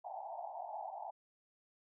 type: band-pass noise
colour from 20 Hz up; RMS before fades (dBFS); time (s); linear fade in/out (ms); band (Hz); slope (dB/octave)
pink; -45; 0.04-1.11; 10; 650 to 900; 96
effects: none